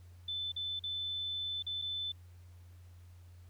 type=tone with dropouts; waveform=sine; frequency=3520 Hz; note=A7; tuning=in tune; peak=-35 dBFS; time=0.28-2.12 s; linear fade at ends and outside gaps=5 ms; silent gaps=0.52-0.562 / 0.794-0.837 / 1.625-1.665 / 1.817-1.821 s; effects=added 88 Hz sine -52 dBFS peak until 3.49 s + pink hiss -69 dBFS RMS until 3.49 s